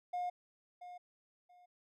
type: tone with echo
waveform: triangle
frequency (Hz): 715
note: F5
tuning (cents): +41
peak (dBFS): -32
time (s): 0.13-0.3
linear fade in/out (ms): 10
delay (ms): 680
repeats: 2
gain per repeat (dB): -13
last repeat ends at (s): 1.66
effects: tanh soft clip ceiling -30 dBFS